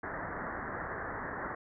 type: low-pass noise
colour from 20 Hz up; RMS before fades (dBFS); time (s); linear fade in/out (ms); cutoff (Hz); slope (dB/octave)
white; -39; 0.03-1.55; 5; 1900; 96
effects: none